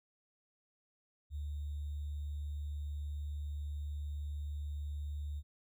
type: tone with sample-and-hold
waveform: sine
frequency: 73.42 Hz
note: D2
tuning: in tune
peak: -37 dBFS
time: 1.3-5.43 s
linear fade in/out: 50 ms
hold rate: 3675 Hz
effects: none